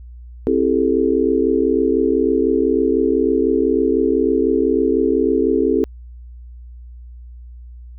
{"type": "chord", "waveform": "sine", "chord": "A minor seventh", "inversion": "first", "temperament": "just", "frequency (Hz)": [264, 330, 396, 440], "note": ["C4", "E4", "G4", "A4"], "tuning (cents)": [16, 2, 18, 0], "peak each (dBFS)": -19, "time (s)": [0.47, 5.84], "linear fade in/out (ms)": 0, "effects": ["added 60 Hz sine -34 dBFS peak until 7.98 s"]}